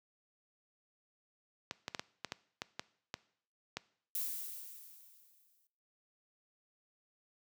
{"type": "clicks", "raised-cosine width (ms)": 0.2, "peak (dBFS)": -20, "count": 10, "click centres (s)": [1.711, 1.881, 1.948, 1.995, 2.247, 2.321, 2.619, 2.795, 3.141, 3.77]}
{"type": "noise with exponential decay", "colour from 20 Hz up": "violet", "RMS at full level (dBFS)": -36, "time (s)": [4.15, 5.67], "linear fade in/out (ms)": 1, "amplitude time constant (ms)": 330}
{"effects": ["noise-tail reverb RT60 0.6 s tail -20 dB re dry", "high-pass 100 Hz 12 dB/octave"]}